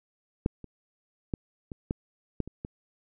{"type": "clicks", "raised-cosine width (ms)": 3, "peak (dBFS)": [-11, -29, -16, -25, -15, -15, -27, -22], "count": 8, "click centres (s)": [0.461, 0.643, 1.338, 1.718, 1.909, 2.403, 2.476, 2.649], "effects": []}